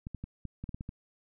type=clicks; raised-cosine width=5 ms; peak=-26 dBFS; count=9; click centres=0.069 / 0.147 / 0.24 / 0.453 / 0.64 / 0.692 / 0.745 / 0.809 / 0.891 s; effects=none